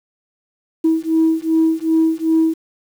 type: beating tone pair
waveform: sine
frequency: 321.3 / 323.9 Hz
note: E4 / E4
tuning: -44 / -30 cents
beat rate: 2.6 Hz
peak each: -15 dBFS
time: 0.84-2.54 s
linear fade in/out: 10 ms
effects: tanh soft clip ceiling -7 dBFS + 7-bit